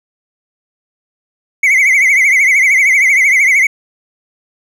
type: tone with vibrato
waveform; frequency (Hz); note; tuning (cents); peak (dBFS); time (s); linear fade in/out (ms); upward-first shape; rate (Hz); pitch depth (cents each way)
triangle; 2145; C7; +42; -5; 1.63-3.67; 5; triangle; 13; 140
effects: none